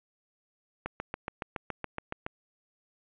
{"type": "click train", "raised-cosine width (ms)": 0.5, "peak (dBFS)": -18, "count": 11, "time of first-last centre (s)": [0.86, 2.264], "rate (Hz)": 7.12, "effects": ["resampled to 8000 Hz", "10-bit"]}